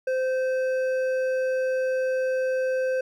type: tone with hard clipping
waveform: triangle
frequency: 518 Hz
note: C5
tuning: 17 cents flat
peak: -24 dBFS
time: 0.07-3.01 s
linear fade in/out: 5 ms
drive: 11 dB
effects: none